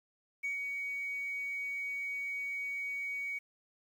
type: tone with ADSR envelope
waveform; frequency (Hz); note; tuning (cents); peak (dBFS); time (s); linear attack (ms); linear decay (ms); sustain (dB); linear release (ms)
sine; 2248; C#7; +24; -30; 0.43-3.39; 18; 120; -4; 12
effects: tanh soft clip ceiling -30 dBFS + 10-bit